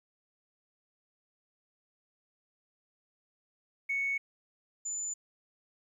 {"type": "tone pair in turn", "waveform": "sine", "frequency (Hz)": [2217, 7025], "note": ["C#7", "A8"], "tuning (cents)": [0, -4], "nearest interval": "octave + minor sixth", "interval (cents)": 1996, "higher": "second", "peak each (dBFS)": [-28, -33], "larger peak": "first", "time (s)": [[3.89, 4.18], [4.85, 5.14]], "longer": "neither", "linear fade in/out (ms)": 10, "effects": ["tanh soft clip ceiling -24 dBFS", "11-bit"]}